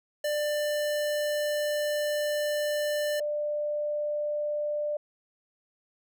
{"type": "tone pair in turn", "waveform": ["square", "sine"], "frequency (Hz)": [594, 594], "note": ["D5", "D5"], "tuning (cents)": [20, 20], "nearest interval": "unison", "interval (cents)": 0, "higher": "neither", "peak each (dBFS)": -27, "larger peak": "neither", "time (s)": [[0.24, 3.2], [3.2, 4.97]], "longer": "first", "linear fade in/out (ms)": 5, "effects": []}